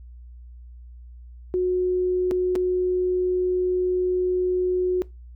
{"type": "tone with dropouts", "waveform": "sine", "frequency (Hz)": 364.7, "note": "F#4", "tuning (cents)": -25, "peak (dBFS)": -19, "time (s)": [1.54, 5.02], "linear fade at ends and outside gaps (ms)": 0, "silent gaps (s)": [[2.311, 2.316], [2.554, 2.559]], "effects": ["noise-tail reverb RT60 0.2 s tail -20 dB re dry", "added 60 Hz sine -40 dBFS peak until 5.35 s"]}